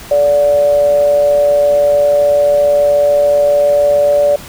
sine tone with amplitude modulation, 580 Hz, D5, 22 cents flat, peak -5 dBFS, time 0.11-4.36 s, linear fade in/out 5 ms, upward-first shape sine, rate 147 Hz, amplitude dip 45%, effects pink hiss -32 dBFS RMS until 4.48 s

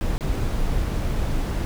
brown noise with dropouts, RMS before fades -23 dBFS, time 0.01-1.65 s, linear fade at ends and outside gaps 0 ms, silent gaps 0.18-0.208 s, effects none

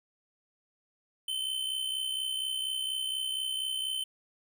square tone with amplitude modulation, 3070 Hz, G7, 37 cents flat, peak -29 dBFS, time 1.28-4.04 s, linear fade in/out 5 ms, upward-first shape sine, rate 64.2 Hz, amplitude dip 55%, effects none

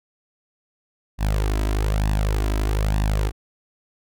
sawtooth tone with flanger, 51.91 Hz, G#1, in tune, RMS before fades -21 dBFS, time 1.18-3.32 s, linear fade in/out 50 ms, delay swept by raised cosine 1.1 to 3.1 ms, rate 1.1 Hz, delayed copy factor +0.7, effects none

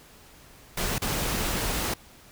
pink noise with dropouts, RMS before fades -28 dBFS, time 0.77-1.94 s, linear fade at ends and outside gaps 5 ms, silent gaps 0.983-1.018 s, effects pink hiss -52 dBFS RMS until 2.31 s

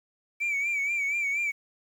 sine tone with vibrato, 2301 Hz, D7, 36 cents flat, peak -23 dBFS, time 0.4-1.52 s, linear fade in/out 20 ms, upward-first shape sine, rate 4.2 Hz, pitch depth 69 cents each way, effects tanh soft clip ceiling -24 dBFS + 9-bit

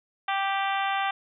harmonic tone with a mistuned harmonic, 392 Hz, G4, in tune, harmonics 2 / 3 / 4 / 5 / 6 / 7 / 8 / 9, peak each -27 / -31 / -33 / -35 / -37 / -38 / -39 / -40 dBFS, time 0.28-1.11 s, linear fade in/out 5 ms, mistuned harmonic 8, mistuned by -24 cents, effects none

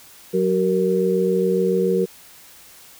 sine tone cluster, 184.5 / 378 / 465.1 Hz, F#3 / F#4 / A#4, -5 / +37 / -4 cents, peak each -22 / -20 / -20 dBFS, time 0.33-2.06 s, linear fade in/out 20 ms, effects white hiss -46 dBFS RMS until 2.99 s

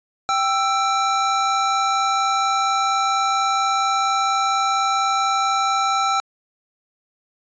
square tone pair together, 784 / 1328.1 Hz, G5 / E6, 0 / +13 cents, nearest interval major sixth, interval 913 cents, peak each -22 / -20 dBFS, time 0.29-6.2 s, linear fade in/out 0 ms, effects resampled to 16000 Hz

